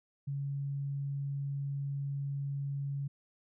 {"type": "tone", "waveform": "sine", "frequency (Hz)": 140, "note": "C#3", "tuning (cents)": 18, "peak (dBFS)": -33, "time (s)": [0.27, 3.08], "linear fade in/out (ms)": 10, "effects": []}